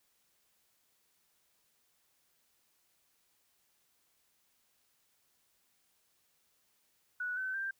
sine tone with pitch steps, 1473 / 1524.9 / 1578.7 Hz, F#6 / G6 / G6, -8 / -48 / +12 cents, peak -34 dBFS, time 7.2-7.71 s, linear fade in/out 5 ms, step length 170 ms, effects white hiss -74 dBFS RMS until 7.79 s

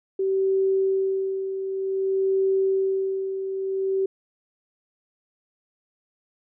sine tone with tremolo, 384.9 Hz, G4, 32 cents flat, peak -18 dBFS, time 0.19-4.06 s, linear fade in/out 5 ms, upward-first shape sine, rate 0.54 Hz, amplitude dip 60%, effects none

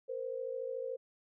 sine tone pair together, 466.2 / 519.9 Hz, A#4 / C5, 0 / -11 cents, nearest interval major second, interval 189 cents, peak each -40 / -38 dBFS, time 0.08-0.97 s, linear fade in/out 20 ms, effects none

